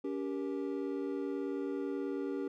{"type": "chord", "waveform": "triangle", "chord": "G diminished", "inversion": "second", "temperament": "just", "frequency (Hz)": [282.2, 392, 470.4], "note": ["Db4", "G4", "Bb4"], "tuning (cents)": [31, 0, 16], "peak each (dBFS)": [-35, -36, -40], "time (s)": [0.04, 2.48], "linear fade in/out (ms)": 5, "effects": []}